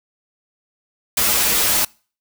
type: noise with comb filter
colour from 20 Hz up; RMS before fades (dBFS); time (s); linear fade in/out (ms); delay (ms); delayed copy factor
white; -17; 1.17-1.85; 5; 7.6; -1
effects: noise-tail reverb RT60 0.4 s tail -26 dB re dry